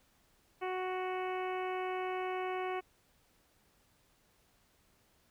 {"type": "harmonic tone", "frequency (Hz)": 370.1, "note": "F#4", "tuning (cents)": 0, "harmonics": [1, 2, 3, 4, 5, 6, 7, 8], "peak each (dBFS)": [-37, -39, -43, -49, -50, -47, -51, -55], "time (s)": [0.61, 2.81], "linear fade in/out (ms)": 20, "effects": ["pink hiss -70 dBFS RMS until 5.3 s"]}